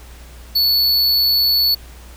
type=tone; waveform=square; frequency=4435 Hz; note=C#8; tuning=in tune; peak=-13 dBFS; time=0.55-1.75 s; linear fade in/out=10 ms; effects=added 60 Hz sine -37 dBFS peak until 2.16 s + pink hiss -44 dBFS RMS until 2.16 s